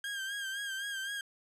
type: tone with vibrato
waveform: 30% pulse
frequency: 1600 Hz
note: G6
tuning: 35 cents sharp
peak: -33 dBFS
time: 0.04-1.21 s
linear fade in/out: 2 ms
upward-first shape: sine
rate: 3.9 Hz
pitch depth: 53 cents each way
effects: low-pass 12000 Hz 12 dB/octave